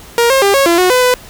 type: tone with pitch steps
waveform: sawtooth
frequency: 470.4 / 536 / 398.6 / 549 / 340.6 / 365.1 / 503 / 499.3 Hz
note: A#4 / C5 / G4 / C#5 / F4 / F#4 / B4 / B4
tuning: +16 / +42 / +29 / -17 / -43 / -23 / +32 / +19 cents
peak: -4 dBFS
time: 0.18-1.14 s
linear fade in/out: 0 ms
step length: 120 ms
effects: pink hiss -36 dBFS RMS until 1.29 s